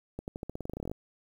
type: accelerating click train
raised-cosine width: 2 ms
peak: -23 dBFS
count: 17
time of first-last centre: 0.19-0.915 s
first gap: 89 ms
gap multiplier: 0.9
effects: 9-bit